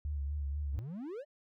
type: tone with vibrato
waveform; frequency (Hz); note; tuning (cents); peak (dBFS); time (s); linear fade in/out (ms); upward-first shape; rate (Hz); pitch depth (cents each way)
sine; 71.8; D2; -39; -33; 0.05-0.79; 0; sine; 4.1; 58
type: exponential sweep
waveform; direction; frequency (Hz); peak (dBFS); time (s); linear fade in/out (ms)
triangle; up; 78 to 622.3; -37; 0.71-1.25; 50
effects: none